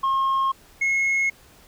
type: tone pair in turn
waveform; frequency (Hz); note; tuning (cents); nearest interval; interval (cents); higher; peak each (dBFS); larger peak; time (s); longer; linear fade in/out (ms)
sine; 1075 / 2170; C6 / C#7; +47 / -37; octave; 1216; second; -16; neither; 0.03-0.52 / 0.81-1.3; neither; 10
effects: tanh soft clip ceiling -18 dBFS + pink hiss -52 dBFS RMS until 1.67 s